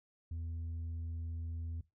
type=tone; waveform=sine; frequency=82.6 Hz; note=E2; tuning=4 cents sharp; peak=-35 dBFS; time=0.31-1.81 s; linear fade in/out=5 ms; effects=noise-tail reverb RT60 0.2 s tail -19 dB re dry + tanh soft clip ceiling -37 dBFS